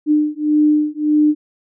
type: beating tone pair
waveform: sine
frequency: 300.3 / 302 Hz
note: D4 / D4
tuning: +39 / +48 cents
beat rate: 1.7 Hz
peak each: -15 dBFS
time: 0.06-1.35 s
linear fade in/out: 50 ms
effects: none